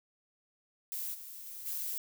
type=noise with level steps; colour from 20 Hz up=violet; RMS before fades=-38 / -47 / -45 / -37 dBFS; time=0.92-1.98 s; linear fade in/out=0 ms; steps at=1.13 / 1.45 / 1.65 s; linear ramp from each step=20 ms; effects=none